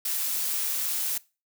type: noise with amplitude modulation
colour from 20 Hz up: blue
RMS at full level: -27 dBFS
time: 0.05-1.18 s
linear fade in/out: 5 ms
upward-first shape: sine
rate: 154 Hz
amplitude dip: 30%
effects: noise-tail reverb RT60 0.3 s tail -21 dB re dry